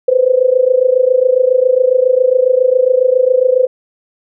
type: tone with amplitude modulation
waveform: sine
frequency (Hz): 510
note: C5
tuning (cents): -44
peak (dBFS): -4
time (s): 0.08-3.67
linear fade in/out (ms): 5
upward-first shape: sine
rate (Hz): 27.3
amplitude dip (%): 85
effects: none